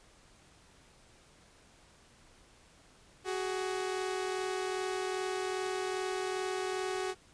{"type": "tone pair together", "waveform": "sawtooth", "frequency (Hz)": [372.8, 415.3], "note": ["F#4", "G#4"], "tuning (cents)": [13, 0], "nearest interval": "major second", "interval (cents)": 187, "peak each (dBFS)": [-30, -35], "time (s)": [3.24, 7.15], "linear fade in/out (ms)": 50, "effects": ["pink hiss -61 dBFS RMS until 7.33 s", "resampled to 22050 Hz"]}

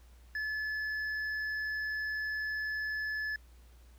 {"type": "tone with hard clipping", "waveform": "sine", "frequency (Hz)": 1724, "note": "A6", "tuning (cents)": -36, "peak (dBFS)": -34, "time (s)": [0.35, 3.36], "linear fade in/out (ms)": 2, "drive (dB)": 4, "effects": ["added 60 Hz sine -54 dBFS peak until 3.98 s", "pink hiss -66 dBFS RMS until 3.98 s"]}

